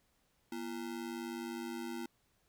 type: ring-modulated tone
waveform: square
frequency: 289.5 Hz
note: D4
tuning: 25 cents flat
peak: -37 dBFS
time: 0.52-2.06 s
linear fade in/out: 2 ms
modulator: 49.7 Hz
effects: pink hiss -75 dBFS RMS until 2.48 s